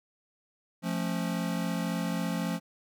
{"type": "chord", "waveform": "square", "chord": "F augmented", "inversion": "none", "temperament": "just", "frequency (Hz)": [174.61, 218.3, 272.8], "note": ["F3", "A3", "C#4"], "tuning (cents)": [0, -13, -28], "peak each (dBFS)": [-32, -35, -37], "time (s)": [0.82, 2.6], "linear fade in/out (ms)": 50, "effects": []}